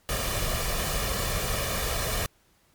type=noise with comb filter; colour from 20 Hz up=pink; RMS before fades=-28 dBFS; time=0.09-2.26 s; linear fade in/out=0 ms; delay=1.7 ms; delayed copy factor=+0.6; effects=pink hiss -64 dBFS RMS until 2.74 s + MP3 96 kbps